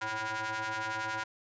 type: ring-modulated tone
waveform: sawtooth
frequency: 217.2 Hz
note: A3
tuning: 22 cents flat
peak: -26 dBFS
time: 0.01-1.24 s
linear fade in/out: 10 ms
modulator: 1200 Hz
effects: resampled to 16000 Hz